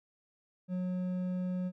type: tone with hard clipping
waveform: triangle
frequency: 182.1 Hz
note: F#3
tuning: 27 cents flat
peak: -33 dBFS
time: 0.68-1.72 s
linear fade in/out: 50 ms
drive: 9 dB
effects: none